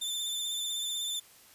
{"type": "tone with vibrato", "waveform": "sawtooth", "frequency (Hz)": 3547, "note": "A7", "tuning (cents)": 13, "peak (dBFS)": -29, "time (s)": [0.01, 1.2], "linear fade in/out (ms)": 10, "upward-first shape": "triangle", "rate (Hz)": 16, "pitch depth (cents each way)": 39, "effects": ["white hiss -57 dBFS RMS until 1.54 s", "resampled to 32000 Hz"]}